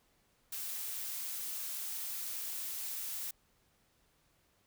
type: noise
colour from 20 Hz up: blue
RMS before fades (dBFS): -40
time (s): 0.52-3.31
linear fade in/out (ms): 5
effects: pink hiss -72 dBFS RMS until 4.66 s